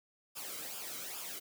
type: noise with flanger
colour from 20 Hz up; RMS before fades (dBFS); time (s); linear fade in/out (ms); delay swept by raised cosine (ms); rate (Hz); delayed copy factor
white; -43; 0.35-1.4; 20; 0.49 to 1.16; 2.4; -0.65
effects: none